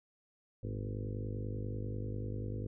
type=harmonic tone with a mistuned harmonic; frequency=50.2 Hz; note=G1; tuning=42 cents sharp; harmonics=1 / 2 / 3 / 4 / 5 / 6 / 7 / 8 / 9 / 10; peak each=-44 / -38 / -51 / -49 / -47 / -51 / -50 / -53 / -50 / -51 dBFS; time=0.63-2.67 s; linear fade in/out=5 ms; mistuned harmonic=2; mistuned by=+99 cents; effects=none